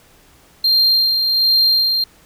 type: tone with tremolo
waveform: triangle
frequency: 4186 Hz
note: C8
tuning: in tune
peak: -9 dBFS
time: 0.64-2.04 s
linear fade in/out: 5 ms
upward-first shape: sine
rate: 1.3 Hz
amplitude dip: 40%
effects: pink hiss -50 dBFS RMS until 2.25 s